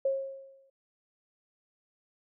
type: tone with exponential decay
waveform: sine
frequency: 541 Hz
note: C#5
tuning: 42 cents flat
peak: -23 dBFS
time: 0.05-0.7 s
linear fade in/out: 5 ms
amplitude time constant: 140 ms
effects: none